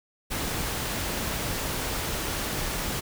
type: noise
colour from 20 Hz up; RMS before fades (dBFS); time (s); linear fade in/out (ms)
pink; -30; 0.3-3.01; 20
effects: none